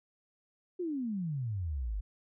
sine exponential sweep, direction down, 372.5 to 46.25 Hz, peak -32 dBFS, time 0.79-2.01 s, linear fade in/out 10 ms, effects none

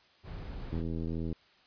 brown noise, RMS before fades -41 dBFS, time 0.23-0.84 s, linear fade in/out 50 ms
click train, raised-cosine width 3 ms, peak -24 dBFS, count 50, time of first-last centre 0.73-1.327 s, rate 82.1 Hz
effects white hiss -63 dBFS RMS until 1.66 s + resampled to 11025 Hz

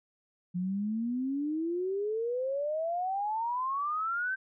sine exponential sweep, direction up, 174.8 to 1568 Hz, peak -29 dBFS, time 0.54-4.36 s, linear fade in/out 20 ms, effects none

